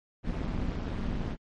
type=noise with amplitude modulation; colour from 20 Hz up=brown; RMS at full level=-28 dBFS; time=0.23-1.37 s; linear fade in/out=50 ms; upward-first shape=sine; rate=205 Hz; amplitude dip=90%; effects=low-pass 4000 Hz 12 dB/octave + MP3 48 kbps